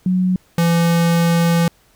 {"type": "tone pair in turn", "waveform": ["sine", "square"], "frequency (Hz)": [183.9, 168.97], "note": ["F#3", "E3"], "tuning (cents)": [-10, 43], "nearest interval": "minor second", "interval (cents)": 147, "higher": "first", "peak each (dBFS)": -13, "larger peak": "neither", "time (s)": [[0.06, 0.36], [0.58, 1.68]], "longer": "second", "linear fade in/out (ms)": 2, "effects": ["pink hiss -55 dBFS RMS until 1.95 s"]}